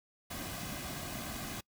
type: noise with comb filter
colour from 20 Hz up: pink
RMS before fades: -41 dBFS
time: 0.3-1.61 s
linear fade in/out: 10 ms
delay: 2.2 ms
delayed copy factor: -0.55
effects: noise-tail reverb RT60 0.1 s tail -25 dB re dry